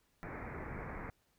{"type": "low-pass noise", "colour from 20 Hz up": "pink", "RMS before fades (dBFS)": -44, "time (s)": [0.23, 1.1], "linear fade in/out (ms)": 0, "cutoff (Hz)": 2300, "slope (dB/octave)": 96, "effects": ["pink hiss -75 dBFS RMS until 1.38 s"]}